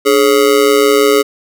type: tone with amplitude modulation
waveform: square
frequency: 420.8 Hz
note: G#4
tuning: 23 cents sharp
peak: -4 dBFS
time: 0.05-1.23 s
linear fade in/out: 20 ms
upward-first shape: sine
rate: 126 Hz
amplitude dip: 90%
effects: none

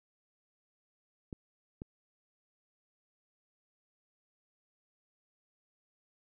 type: clicks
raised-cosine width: 3 ms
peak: -28 dBFS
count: 2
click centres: 1.328 / 1.819 s
effects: none

